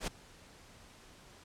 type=noise with ADSR envelope; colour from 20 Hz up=pink; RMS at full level=-34 dBFS; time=0-1.44 s; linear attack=73 ms; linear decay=10 ms; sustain=-23 dB; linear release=7 ms; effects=low-pass 9000 Hz 12 dB/octave